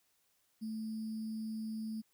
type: tone with sample-and-hold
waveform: sine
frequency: 219.7 Hz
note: A3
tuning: 2 cents flat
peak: -37 dBFS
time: 0.61-2.02 s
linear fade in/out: 20 ms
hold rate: 4900 Hz
effects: white hiss -75 dBFS RMS until 2.13 s